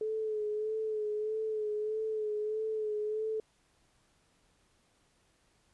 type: tone with vibrato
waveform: sine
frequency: 430 Hz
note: A4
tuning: 40 cents flat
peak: -31 dBFS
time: 0.01-3.4 s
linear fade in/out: 2 ms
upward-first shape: sine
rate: 1.6 Hz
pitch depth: 34 cents each way
effects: pink hiss -70 dBFS RMS until 5.73 s + resampled to 24000 Hz